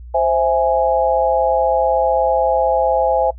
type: chord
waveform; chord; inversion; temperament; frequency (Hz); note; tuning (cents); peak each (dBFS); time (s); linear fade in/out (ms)
sine; C augmented; none; equal; 523.3 / 659.3 / 830.6; C5 / E5 / G#5; 0 / 0 / 0; -17; 0.14-3.31; 10
effects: noise-tail reverb RT60 0.1 s tail -22 dB re dry + added 60 Hz sine -32 dBFS peak until 3.38 s